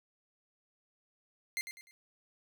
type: tone with echo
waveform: sawtooth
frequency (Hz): 2093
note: C7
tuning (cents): 0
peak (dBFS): -29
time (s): 1.57-1.61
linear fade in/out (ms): 0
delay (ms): 100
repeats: 3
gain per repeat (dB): -9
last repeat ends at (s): 1.91
effects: none